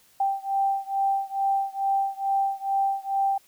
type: beating tone pair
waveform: sine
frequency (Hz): 784 / 786.3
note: G5 / G5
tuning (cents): 0 / +5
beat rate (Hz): 2.3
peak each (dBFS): -25 / -26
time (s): 0.2-3.38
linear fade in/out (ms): 5
effects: white hiss -59 dBFS RMS until 3.47 s